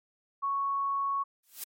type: tone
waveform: sine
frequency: 1108.7 Hz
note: C#6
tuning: in tune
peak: -27 dBFS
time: 0.42-1.24 s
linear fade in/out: 20 ms
type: noise with exponential growth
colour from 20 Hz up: blue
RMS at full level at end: -33 dBFS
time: 1.43-1.64 s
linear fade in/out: 5 ms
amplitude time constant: 45 ms
effects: MP3 64 kbps